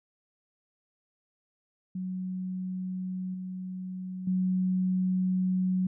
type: tone with level steps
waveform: sine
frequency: 185 Hz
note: F#3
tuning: in tune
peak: -31 / -34 / -24 dBFS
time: 1.95-5.87 s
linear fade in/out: 5 ms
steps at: 3.34 / 4.27 s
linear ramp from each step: 5 ms
effects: none